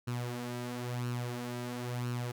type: tone with flanger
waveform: sawtooth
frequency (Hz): 122.1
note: B2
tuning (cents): -19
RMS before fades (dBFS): -37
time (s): 0.07-2.32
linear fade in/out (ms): 10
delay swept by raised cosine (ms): 0.71 to 5.11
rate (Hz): 0.99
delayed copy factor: +0.6
effects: none